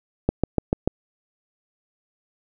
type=click train; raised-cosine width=2 ms; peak=-5 dBFS; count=5; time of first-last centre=0.29-0.876 s; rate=6.83 Hz; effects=none